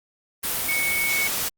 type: tone in noise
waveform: sine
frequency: 2217 Hz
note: C#7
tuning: in tune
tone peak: -22 dBFS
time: 0.68-1.28 s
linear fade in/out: 10 ms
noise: white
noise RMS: -26 dBFS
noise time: 0.43-1.49 s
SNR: +1 dB
effects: Opus 32 kbps